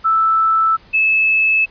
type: tone pair in turn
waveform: sine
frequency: 1318.5 / 2606 Hz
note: E6 / E7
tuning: 0 / -20 cents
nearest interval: octave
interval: 1180 cents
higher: second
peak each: -11 / -11 dBFS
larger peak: neither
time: 0.04-0.77 / 0.93-1.66 s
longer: neither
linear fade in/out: 20 ms
effects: pink hiss -47 dBFS RMS until 1.7 s + resampled to 11025 Hz